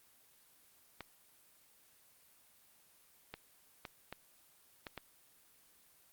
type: clicks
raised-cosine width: 0.3 ms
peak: -27 dBFS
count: 6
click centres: 1.007 / 3.34 / 3.852 / 4.126 / 4.868 / 4.977 s
effects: white hiss -66 dBFS RMS until 6.12 s + Opus 24 kbps